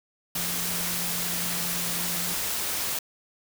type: tone in noise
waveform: sine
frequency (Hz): 174.4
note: F3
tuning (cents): -2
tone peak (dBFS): -37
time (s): 0.35-2.34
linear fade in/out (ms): 5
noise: white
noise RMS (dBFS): -29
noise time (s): 0.35-2.99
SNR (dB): -11
effects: none